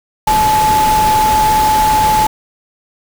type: tone in noise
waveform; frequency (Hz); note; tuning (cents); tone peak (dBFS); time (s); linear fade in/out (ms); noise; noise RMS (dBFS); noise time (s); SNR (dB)
sine; 862; A5; -36; -9; 0.27-2.27; 5; pink; -19; 0.27-2.27; +7
effects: none